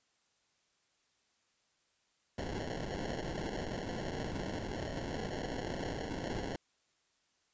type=noise with sample-and-hold; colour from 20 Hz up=blue; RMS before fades=-39 dBFS; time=2.38-6.56 s; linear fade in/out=2 ms; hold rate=1225 Hz; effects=white hiss -75 dBFS RMS until 7.53 s + resampled to 16000 Hz